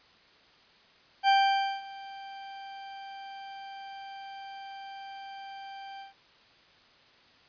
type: tone with ADSR envelope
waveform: 40% pulse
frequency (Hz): 785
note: G5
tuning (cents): +2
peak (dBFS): -18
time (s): 1.23-6.14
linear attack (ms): 52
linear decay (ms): 530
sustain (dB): -22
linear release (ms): 140
effects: white hiss -59 dBFS RMS until 7.48 s + resampled to 11025 Hz